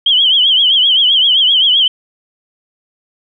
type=tone with vibrato; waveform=sine; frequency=3136 Hz; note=G7; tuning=in tune; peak=-7 dBFS; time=0.06-1.88 s; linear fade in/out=5 ms; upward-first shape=triangle; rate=7.7 Hz; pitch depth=130 cents each way; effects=none